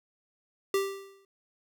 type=tone with exponential decay; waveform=square; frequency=392 Hz; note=G4; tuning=in tune; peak=-23 dBFS; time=0.74-1.25 s; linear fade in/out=2 ms; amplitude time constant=110 ms; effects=none